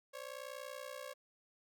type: ring-modulated tone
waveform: sawtooth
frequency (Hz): 550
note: C#5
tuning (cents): -14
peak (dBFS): -38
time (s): 0.13-1.14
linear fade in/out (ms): 20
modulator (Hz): 30.3
effects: none